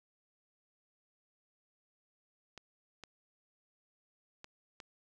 clicks, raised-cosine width 0.2 ms, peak -30 dBFS, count 4, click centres 2.577 / 3.037 / 4.444 / 4.802 s, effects none

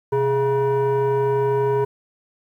sine tone with frequency modulation, 415.3 Hz, G#4, in tune, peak -15 dBFS, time 0.12-1.85 s, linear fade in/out 10 ms, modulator 543 Hz, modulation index 0.77, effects tanh soft clip ceiling -14 dBFS + 9-bit

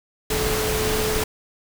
sine tone in noise, 432.3 Hz, A4, 31 cents flat, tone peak -24 dBFS, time 0.3-1.24 s, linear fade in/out 5 ms, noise pink, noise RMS -24 dBFS, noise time 0.3-1.24 s, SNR -3 dB, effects none

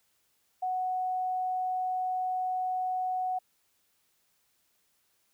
sine tone, 740 Hz, F#5, in tune, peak -28 dBFS, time 0.62-3.39 s, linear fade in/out 10 ms, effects white hiss -72 dBFS RMS until 5.33 s

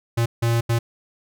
square tone bursts at uneven times, 116.54 Hz, A#2, in tune, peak -18 dBFS, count 3, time 0.17-0.26 / 0.42-0.61 / 0.69-0.79 s, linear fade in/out 10 ms, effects none

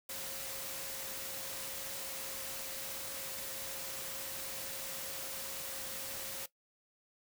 sine tone in noise, 539 Hz, C#5, 49 cents flat, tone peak -51 dBFS, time 0.09-6.46 s, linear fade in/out 5 ms, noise white, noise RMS -42 dBFS, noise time 0.09-6.46 s, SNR -12 dB, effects noise-tail reverb RT60 0.1 s tail -17 dB re dry

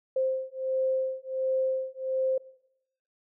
sine beating tone pair, 523.3 / 524.7 Hz, C5 / C5, 0 / +5 cents, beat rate 1.4 Hz, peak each -29 / -29 dBFS, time 0.16-2.38 s, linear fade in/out 5 ms, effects noise-tail reverb RT60 0.8 s tail -21 dB re dry

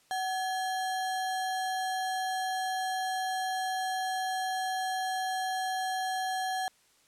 sine tone with sample-and-hold, 752 Hz, F#5, 28 cents sharp, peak -29 dBFS, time 0.11-6.68 s, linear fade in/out 0 ms, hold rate 2450 Hz, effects white hiss -65 dBFS RMS until 7.07 s + low-pass 10000 Hz 12 dB/octave

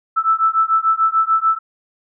sine beating tone pair, 1315 / 1321.8 Hz, E6 / E6, -5 / +4 cents, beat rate 6.8 Hz, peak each -16 dBFS, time 0.16-1.59 s, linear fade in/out 20 ms, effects none

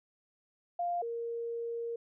sine tone pair in turn, 698.5 / 466.2 Hz, F5 / A#4, 0 / 0 cents, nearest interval perfect fifth, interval 700 cents, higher first, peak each -30 / -34 dBFS, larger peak first, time 0.79-1.02 / 1.02-1.96 s, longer second, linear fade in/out 5 ms, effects none

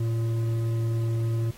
sine tone with hard clipping, 114.4 Hz, A#2, 32 cents flat, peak -25 dBFS, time 0-1.51 s, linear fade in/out 5 ms, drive 7 dB, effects pink hiss -50 dBFS RMS until 1.57 s + AAC 48 kbps

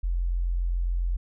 sine tone, 43.65 Hz, F1, in tune, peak -23 dBFS, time 0.03-1.17 s, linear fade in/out 10 ms, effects none

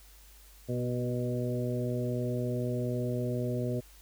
harmonic tone with a mistuned harmonic, 122.7 Hz, B2, 11 cents flat, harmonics 1 / 2 / 3 / 4 / 5, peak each -32 / -35 / -37 / -38 / -39 dBFS, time 0.68-3.81 s, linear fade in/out 20 ms, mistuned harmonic 3, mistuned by +19 cents, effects added 50 Hz sine -54 dBFS peak until 4.01 s + white hiss -58 dBFS RMS until 4.01 s

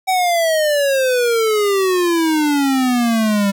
square exponential sweep, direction down, 763 to 196 Hz, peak -14 dBFS, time 0.07-3.52 s, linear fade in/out 20 ms, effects none

